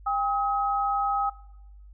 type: tone pair together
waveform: sine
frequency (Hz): 800.2 / 1272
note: G5 / D#6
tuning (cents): +35 / +38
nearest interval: minor sixth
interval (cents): 803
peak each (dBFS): -26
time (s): 0.06-1.3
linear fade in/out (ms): 10
effects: noise-tail reverb RT60 0.9 s tail -19 dB re dry + added 50 Hz sine -45 dBFS peak until 1.93 s